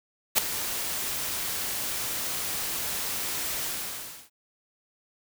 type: noise with ADSR envelope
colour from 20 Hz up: white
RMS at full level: -18 dBFS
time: 0.35-4.3 s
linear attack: 32 ms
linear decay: 4 ms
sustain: -13 dB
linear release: 650 ms
effects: none